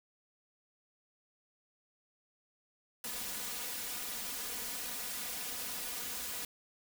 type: noise with comb filter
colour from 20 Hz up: white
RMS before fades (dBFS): -40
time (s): 3.04-6.45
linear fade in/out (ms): 2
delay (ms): 4.1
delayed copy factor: +0.85
effects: none